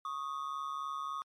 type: ring-modulated tone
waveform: triangle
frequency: 1174.7 Hz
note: D6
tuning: in tune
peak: -31 dBFS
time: 0.05-1.22 s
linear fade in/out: 0 ms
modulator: 71.7 Hz
effects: MP3 64 kbps